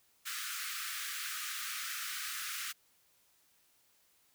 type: high-pass noise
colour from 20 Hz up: pink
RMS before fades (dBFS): -40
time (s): 0.25-2.73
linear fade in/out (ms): 20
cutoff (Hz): 1200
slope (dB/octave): 96
effects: white hiss -70 dBFS RMS until 4.34 s